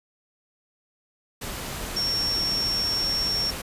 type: tone in noise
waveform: sine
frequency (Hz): 5490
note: F8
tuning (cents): -31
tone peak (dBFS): -23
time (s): 1.96-3.51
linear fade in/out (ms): 10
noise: pink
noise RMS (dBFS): -33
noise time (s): 1.41-3.62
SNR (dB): +7
effects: resampled to 32000 Hz